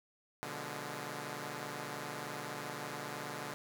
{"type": "chord", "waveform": "5% pulse", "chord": "B diminished seventh", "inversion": "none", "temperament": "equal", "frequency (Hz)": [123.47, 146.83, 174.61, 207.7], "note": ["B2", "D3", "F3", "Ab3"], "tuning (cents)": [0, 0, 0, 0], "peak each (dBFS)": [-35, -32, -38, -36], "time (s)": [0.43, 3.54], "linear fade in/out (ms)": 0, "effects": []}